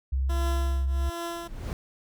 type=tone with pitch glide; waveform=sine; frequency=66.2 to 66.66 Hz; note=C2 to C2; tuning=+21 to +33 cents; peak=-23 dBFS; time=0.12-1.1 s; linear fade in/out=10 ms; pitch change=+12 cents; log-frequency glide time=0.52-0.86 s
type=tone with tremolo; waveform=15% pulse; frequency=340 Hz; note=F4; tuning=46 cents flat; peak=-24 dBFS; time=0.29-1.48 s; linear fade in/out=10 ms; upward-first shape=triangle; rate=1.3 Hz; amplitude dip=95%
type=noise with exponential growth; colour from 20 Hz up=brown; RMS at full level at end=-28 dBFS; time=1.13-1.73 s; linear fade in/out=1 ms; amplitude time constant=130 ms
effects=none